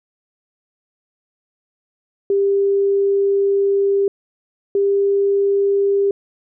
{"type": "tone pair in turn", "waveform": "sine", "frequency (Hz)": [397, 398.4], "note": ["G4", "G4"], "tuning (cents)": [22, 28], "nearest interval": "unison", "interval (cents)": 6, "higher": "second", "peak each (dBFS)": -13, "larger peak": "neither", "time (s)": [[2.3, 4.08], [4.75, 6.11]], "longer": "first", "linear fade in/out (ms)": 2, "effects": []}